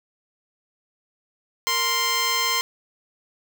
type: tone pair together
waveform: 10% pulse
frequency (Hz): 465 / 1046.5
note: A#4 / C6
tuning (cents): -4 / 0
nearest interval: octave + major second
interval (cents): 1404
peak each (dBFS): -23 / -12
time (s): 1.67-2.61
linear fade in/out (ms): 0
effects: none